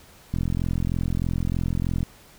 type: click train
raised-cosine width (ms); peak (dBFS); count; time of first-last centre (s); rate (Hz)
5; -13; 74; 0.34-2.03; 43.2
effects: pink hiss -51 dBFS RMS until 2.38 s